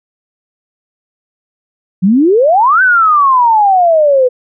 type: exponential two-way sweep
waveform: sine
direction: up then down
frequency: 174.61 to 1554 to 491.8 Hz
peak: -5 dBFS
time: 2.02-4.29 s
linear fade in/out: 20 ms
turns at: 2.82 s
effects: none